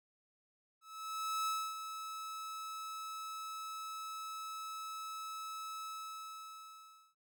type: tone with ADSR envelope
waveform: 45% pulse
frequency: 1300 Hz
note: E6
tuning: 24 cents flat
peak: -33 dBFS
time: 0.81-7.15 s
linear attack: 660 ms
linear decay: 270 ms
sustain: -9 dB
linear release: 1300 ms
effects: none